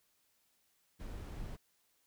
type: noise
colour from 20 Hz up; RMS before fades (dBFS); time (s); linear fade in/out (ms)
brown; -44; 0.99-1.57; 20
effects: white hiss -75 dBFS RMS until 2.06 s